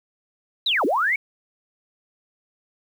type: linear two-way sweep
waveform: sine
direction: down then up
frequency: 4080 to 240 to 2291 Hz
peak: -18 dBFS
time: 0.66-1.16 s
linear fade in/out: 5 ms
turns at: 0.85 s
effects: 8-bit